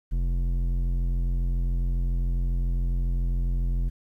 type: tone with low-pass filter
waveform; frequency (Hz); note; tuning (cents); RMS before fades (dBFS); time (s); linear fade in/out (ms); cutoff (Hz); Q
square; 43.65; F1; 0; -25; 0.11-3.9; 20; 170; 0.68
effects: 10-bit